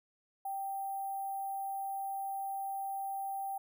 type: tone with sample-and-hold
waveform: sine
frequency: 784 Hz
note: G5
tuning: in tune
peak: -35 dBFS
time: 0.45-3.58 s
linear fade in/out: 5 ms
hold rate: 11025 Hz
effects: none